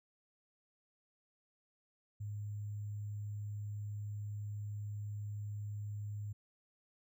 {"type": "tone with sample-and-hold", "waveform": "sine", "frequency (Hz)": 103.83, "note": "G#2", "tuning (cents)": 0, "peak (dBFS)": -39, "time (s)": [2.2, 6.33], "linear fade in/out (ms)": 10, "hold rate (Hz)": 7350, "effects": []}